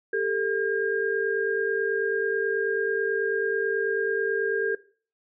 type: tone cluster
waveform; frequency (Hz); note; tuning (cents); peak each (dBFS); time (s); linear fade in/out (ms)
sine; 398.2 / 447.4 / 1613; G4 / A4 / G6; +27 / +29 / +49; -28 / -26 / -28; 0.13-4.75; 5
effects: noise-tail reverb RT60 0.4 s tail -18 dB re dry